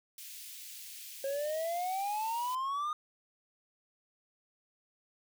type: high-pass noise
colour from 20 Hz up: white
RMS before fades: -47 dBFS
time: 0.18-2.55 s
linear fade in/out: 2 ms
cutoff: 2300 Hz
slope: 24 dB/octave
type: exponential sweep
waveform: triangle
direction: up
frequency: 539 to 1235 Hz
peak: -30 dBFS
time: 1.24-2.93 s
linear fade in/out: 2 ms
effects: none